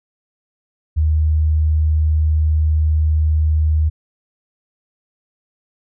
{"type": "tone", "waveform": "sine", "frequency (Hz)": 77.5, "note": "D#2", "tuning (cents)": -6, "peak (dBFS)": -12, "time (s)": [0.96, 3.9], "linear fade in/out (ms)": 20, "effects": []}